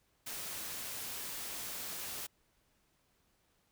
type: noise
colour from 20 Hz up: white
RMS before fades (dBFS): -42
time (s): 0.26-2.27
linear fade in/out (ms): 10
effects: pink hiss -74 dBFS RMS until 3.71 s